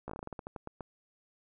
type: slowing click train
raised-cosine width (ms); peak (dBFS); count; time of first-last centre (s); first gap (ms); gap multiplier
1; -26; 14; 0.08-0.807; 15; 1.2
effects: none